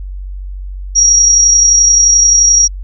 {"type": "tone with amplitude modulation", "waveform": "sine", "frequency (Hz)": 5680, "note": "F8", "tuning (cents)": 28, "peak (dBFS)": -3, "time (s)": [0.95, 2.68], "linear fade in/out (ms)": 20, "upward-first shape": "sine", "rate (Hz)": 31.5, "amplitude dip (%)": 35, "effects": ["added 47 Hz sine -21 dBFS peak until 2.83 s"]}